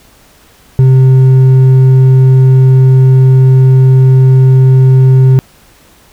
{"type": "tone with hard clipping", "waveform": "sine", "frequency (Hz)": 130.81, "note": "C3", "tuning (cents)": 0, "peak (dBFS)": -3, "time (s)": [0.79, 5.39], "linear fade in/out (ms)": 0, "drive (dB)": 4, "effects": ["pink hiss -43 dBFS RMS until 6.12 s"]}